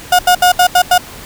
35% pulse tone bursts at uneven times, 720 Hz, F#5, 47 cents flat, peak -4 dBFS, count 6, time 0.12-0.19 / 0.27-0.35 / 0.42-0.52 / 0.59-0.67 / 0.75-0.82 / 0.91-0.98 s, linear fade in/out 5 ms, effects pink hiss -32 dBFS RMS until 1.25 s

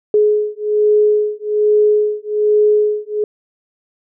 sine beating tone pair, 420.9 / 422.1 Hz, G#4 / G#4, +23 / +28 cents, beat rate 1.2 Hz, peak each -14 dBFS, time 0.14-3.24 s, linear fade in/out 2 ms, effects none

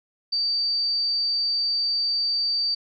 sine tone, 4628 Hz, D8, 26 cents flat, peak -21 dBFS, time 0.32-2.75 s, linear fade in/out 10 ms, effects none

